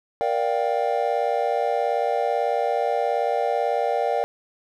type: chord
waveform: triangle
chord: G minor seventh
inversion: first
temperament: just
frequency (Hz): 470.4 / 588 / 705.6 / 784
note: Bb4 / D5 / F5 / G5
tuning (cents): +16 / +2 / +18 / 0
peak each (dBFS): -24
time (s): 0.21-4.24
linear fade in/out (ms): 0
effects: none

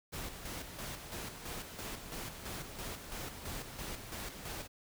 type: noise with tremolo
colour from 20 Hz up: pink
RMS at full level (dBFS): -42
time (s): 0.12-4.68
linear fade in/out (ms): 20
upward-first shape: square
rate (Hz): 3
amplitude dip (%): 50
effects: none

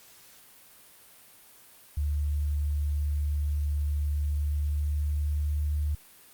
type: tone with pitch glide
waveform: sine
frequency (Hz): 73.42 to 74.44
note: D2 to D2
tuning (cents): 0 to +24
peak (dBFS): -25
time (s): 1.97-5.95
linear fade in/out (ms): 5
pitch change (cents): +24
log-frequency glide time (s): 4.2-5.83
effects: white hiss -54 dBFS RMS until 6.33 s + Opus 48 kbps

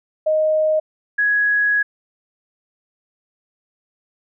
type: tone pair in turn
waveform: sine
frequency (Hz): 622.3 / 1669.5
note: D#5 / G#6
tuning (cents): 0 / +9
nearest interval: octave + perfect fourth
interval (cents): 1709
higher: second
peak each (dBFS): -14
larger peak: neither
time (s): 0.26-0.8 / 1.18-1.83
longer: second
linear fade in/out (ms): 10
effects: none

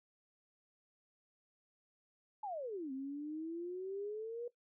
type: exponential two-way sweep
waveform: sine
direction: down then up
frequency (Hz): 876 to 261.6 to 486.1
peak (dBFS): -39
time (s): 2.43-4.48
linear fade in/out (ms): 5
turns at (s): 2.92
effects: noise-tail reverb RT60 0.1 s tail -17 dB re dry

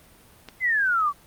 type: click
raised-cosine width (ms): 0.2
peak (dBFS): -21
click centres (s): 0.487
type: exponential sweep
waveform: sine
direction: down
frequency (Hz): 2093 to 1119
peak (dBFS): -19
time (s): 0.6-1.13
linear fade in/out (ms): 50
effects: pink hiss -53 dBFS RMS until 1.26 s + Opus 32 kbps

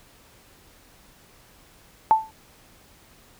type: tone with exponential decay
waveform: sine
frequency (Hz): 880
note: A5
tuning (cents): 0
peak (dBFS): -9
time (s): 2.11-2.31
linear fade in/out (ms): 0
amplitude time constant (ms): 42
effects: pink hiss -54 dBFS RMS until 3.39 s

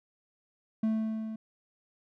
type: tone with level ramp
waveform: triangle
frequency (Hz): 220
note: A3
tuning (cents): 0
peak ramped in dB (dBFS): -22 to -34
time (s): 0.83-1.36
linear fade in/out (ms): 5
effects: none

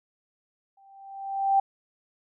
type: tone with exponential growth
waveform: sine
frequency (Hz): 784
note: G5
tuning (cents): 0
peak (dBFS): -16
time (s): 0.77-1.6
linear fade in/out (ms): 5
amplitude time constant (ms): 180
effects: none

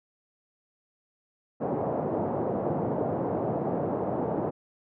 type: band-pass noise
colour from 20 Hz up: white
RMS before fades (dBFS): -29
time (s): 1.6-4.51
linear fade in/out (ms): 20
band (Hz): 110 to 710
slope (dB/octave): 24
effects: none

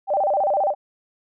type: tone with vibrato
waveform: sine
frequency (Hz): 682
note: F5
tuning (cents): -41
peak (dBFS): -17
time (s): 0.07-0.75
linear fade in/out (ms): 50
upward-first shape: square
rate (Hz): 15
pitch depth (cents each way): 240
effects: none

